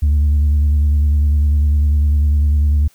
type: tone with vibrato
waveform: sine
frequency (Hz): 73.6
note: D2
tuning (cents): +4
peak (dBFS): -8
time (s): 0.02-2.88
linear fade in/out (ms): 10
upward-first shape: square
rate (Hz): 10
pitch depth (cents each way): 34
effects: tanh soft clip ceiling -9 dBFS + white hiss -53 dBFS RMS until 2.94 s